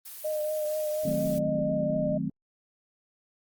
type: noise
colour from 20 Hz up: blue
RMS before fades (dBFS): -42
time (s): 0.05-1.39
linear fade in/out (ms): 10
type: tone with vibrato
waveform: sine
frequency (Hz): 611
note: D#5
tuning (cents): -32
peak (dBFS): -27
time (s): 0.24-2.18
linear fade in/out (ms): 10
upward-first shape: triangle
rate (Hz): 4.2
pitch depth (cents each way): 27
type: chord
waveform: sine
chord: D# diminished seventh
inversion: none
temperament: equal with one note detuned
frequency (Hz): 155.56 / 185 / 216.8 / 261.6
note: D#3 / F#3 / A3 / C4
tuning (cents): 0 / 0 / -25 / 0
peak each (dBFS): -33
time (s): 1.05-2.3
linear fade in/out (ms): 5
effects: Opus 24 kbps